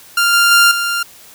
sawtooth tone with level steps, 1395 Hz, F6, 2 cents flat, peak -7 / -5 / -3 / -12 dBFS, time 0.17-1.03 s, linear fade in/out 5 ms, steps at 0.33 / 0.51 / 0.71 s, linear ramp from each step 5 ms, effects white hiss -41 dBFS RMS until 1.34 s

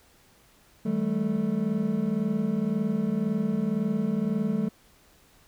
triangle tone cluster, 159.9 / 195.5 / 217.4 / 440.4 Hz, D#3 / G3 / A3 / A4, +48 / -4 / -21 / +2 cents, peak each -32 / -26 / -25 / -34 dBFS, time 0.85-4.69 s, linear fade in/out 10 ms, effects pink hiss -59 dBFS RMS until 5.47 s

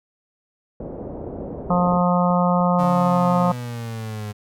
white low-pass noise, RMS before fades -32 dBFS, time 0.8-1.98 s, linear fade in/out 5 ms, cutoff 570 Hz, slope 24 dB/octave
clicks, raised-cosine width 2 ms, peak -25 dBFS, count 8, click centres 1.531 / 1.75 / 1.938 / 1.981 / 2.012 / 2.305 / 2.606 / 2.837 s
harmonic tone, 177.6 Hz, F3, 29 cents sharp, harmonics 1 / 3 / 4 / 5 / 6 / 7, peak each -18 / -23 / -24 / -25 / -26 / -26 dBFS, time 1.7-3.52 s, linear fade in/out 5 ms
35% pulse exponential sweep, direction down, 146.83 to 103.83 Hz, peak -26 dBFS, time 2.78-4.33 s, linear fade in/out 20 ms
effects none

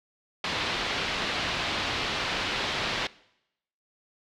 white low-pass noise, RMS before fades -30 dBFS, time 0.44-3.07 s, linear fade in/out 2 ms, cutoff 4000 Hz, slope 24 dB/octave, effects noise-tail reverb RT60 0.8 s tail -21 dB re dry

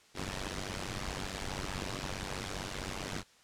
pink noise with amplitude modulation, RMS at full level -34 dBFS, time 0.14-3.24 s, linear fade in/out 50 ms, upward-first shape sine, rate 95.3 Hz, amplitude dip 100%, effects white hiss -62 dBFS RMS until 3.43 s + low-pass 7000 Hz 12 dB/octave

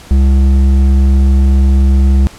sine tone with hard clipping, 67.2 Hz, C2, 47 cents sharp, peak -7 dBFS, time 0.11-2.27 s, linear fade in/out 0 ms, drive 8 dB, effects pink hiss -36 dBFS RMS until 2.38 s + low-pass 10000 Hz 12 dB/octave

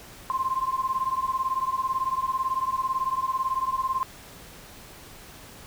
sine beating tone pair, 1042 / 1060 Hz, C6 / C6, -7 / +22 cents, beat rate 18 Hz, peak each -27 / -27 dBFS, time 0.3-4.03 s, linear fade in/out 0 ms, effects pink hiss -46 dBFS RMS until 5.66 s

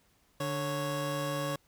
25% pulse tone pair together, 147.16 / 554.4 Hz, D3 / C#5, +4 / 0 cents, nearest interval octave + major seventh, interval 2296 cents, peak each -31 / -30 dBFS, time 0.4-1.56 s, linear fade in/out 5 ms, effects pink hiss -68 dBFS RMS until 1.67 s

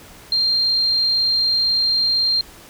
sine tone, 4186 Hz, C8, in tune, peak -15 dBFS, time 0.32-2.41 s, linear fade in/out 2 ms, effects pink hiss -43 dBFS RMS until 2.69 s

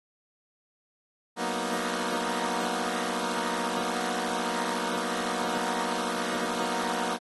10% pulse chord, B major seventh, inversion second, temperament equal, 185 / 233.1 / 246.9 / 311.1 Hz, F#3 / A#3 / B3 / D#4, 0 / 0 / 0 / 0 cents, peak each -27 / -24 / -26 / -27 dBFS, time 1.36-7.19 s, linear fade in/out 50 ms, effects AAC 32 kbps

